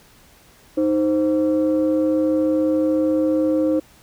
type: tone pair together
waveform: sine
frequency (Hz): 311.1 / 523.2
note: D#4 / C5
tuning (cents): 0 / 0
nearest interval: major sixth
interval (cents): 900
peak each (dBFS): -16 / -19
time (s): 0.77-3.8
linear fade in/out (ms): 10
effects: tanh soft clip ceiling -11 dBFS + pink hiss -51 dBFS RMS until 4.02 s